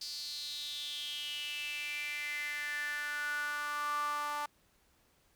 sawtooth tone with high-pass filter sweep, 293.9 Hz, D4, 1 cent sharp, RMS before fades -38 dBFS, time 0.01-4.46 s, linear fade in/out 5 ms, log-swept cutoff 4700 to 990 Hz, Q 7.3, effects pink hiss -70 dBFS RMS until 5.35 s

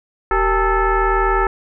sine tone with frequency modulation, 466.2 Hz, A#4, in tune, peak -13 dBFS, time 0.31-1.47 s, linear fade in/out 2 ms, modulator 426 Hz, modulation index 2.8, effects none

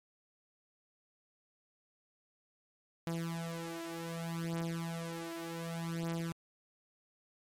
sawtooth beating tone pair, 166.3 / 166.96 Hz, E3 / E3, +16 / +22 cents, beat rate 0.66 Hz, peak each -36 / -36 dBFS, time 3.07-6.32 s, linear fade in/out 0 ms, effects MP3 64 kbps

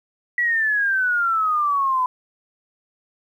sine exponential sweep, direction down, 1953 to 1000 Hz, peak -17 dBFS, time 0.38-2.06 s, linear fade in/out 2 ms, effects 9-bit

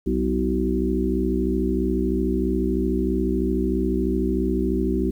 harmonic tone with a mistuned harmonic, 63.1 Hz, B1, 38 cents sharp, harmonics 1 / 3 / 4 / 5 / 6, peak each -26 / -26 / -26 / -26 / -26 dBFS, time 0.06-5.11 s, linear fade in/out 10 ms, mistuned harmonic 5, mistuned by +50 cents, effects 9-bit

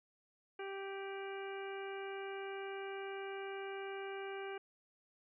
harmonic tone with a mistuned harmonic, 391.4 Hz, G4, 3 cents flat, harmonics 1 / 2 / 3 / 4 / 5 / 6 / 7, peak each -43 / -49 / -54 / -51 / -59 / -53 / -57 dBFS, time 0.59-4.58 s, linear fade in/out 5 ms, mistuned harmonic 7, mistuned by +67 cents, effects none

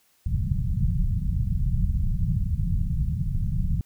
pink low-pass noise, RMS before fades -24 dBFS, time 0.26-3.81 s, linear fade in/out 2 ms, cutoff 180 Hz, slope 48 dB/octave, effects white hiss -64 dBFS RMS until 3.85 s

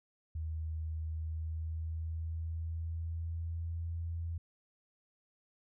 sine tone with pitch glide, 79.4 to 83.64 Hz, D#2 to E2, +36 to +26 cents, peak -35 dBFS, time 0.35-4.38 s, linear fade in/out 5 ms, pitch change +90 cents, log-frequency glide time 1.07-3.88 s, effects none

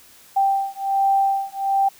sine beating tone pair, 784 / 785.3 Hz, G5 / G5, 0 / +3 cents, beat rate 1.3 Hz, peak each -20 dBFS, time 0.36-1.89 s, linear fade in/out 10 ms, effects white hiss -49 dBFS RMS until 1.99 s

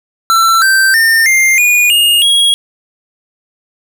square tone with pitch steps, 1342 / 1559.5 / 1812.2 / 2106 / 2447 / 2844 / 3304 Hz, E6 / G6 / A#6 / C7 / D#7 / F7 / G#7, +31 / -9 / -49 / +11 / -29 / +31 / -10 cents, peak -7 dBFS, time 0.3-2.54 s, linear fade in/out 0 ms, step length 320 ms, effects none

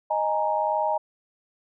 sine chord, D# suspended fourth, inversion none, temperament equal with one note detuned, 620.5 / 830.6 / 932.3 Hz, D#5 / G#5 / A#5, -5 / 0 / 0 cents, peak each -26 dBFS, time 0.1-0.98 s, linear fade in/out 10 ms, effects none

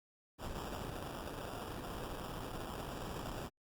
pink noise with sample-and-hold, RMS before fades -43 dBFS, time 0.38-3.5 s, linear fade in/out 50 ms, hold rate 2100 Hz, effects Opus 48 kbps

